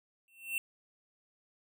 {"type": "tone with exponential growth", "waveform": "square", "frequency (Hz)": 2700, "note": "E7", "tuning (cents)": 41, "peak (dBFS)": -29, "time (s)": [0.28, 0.58], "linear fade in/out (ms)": 1, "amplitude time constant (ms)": 65, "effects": []}